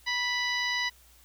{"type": "harmonic tone with a mistuned harmonic", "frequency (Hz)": 987.8, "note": "B5", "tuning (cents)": 0, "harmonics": [1, 2, 3, 4, 5, 6], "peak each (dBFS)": [-36, -29, -36, -35, -37, -44], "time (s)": [0.06, 0.9], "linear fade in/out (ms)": 20, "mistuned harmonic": 1, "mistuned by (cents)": -26, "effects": ["added 60 Hz sine -59 dBFS peak until 1.24 s", "white hiss -59 dBFS RMS until 1.24 s"]}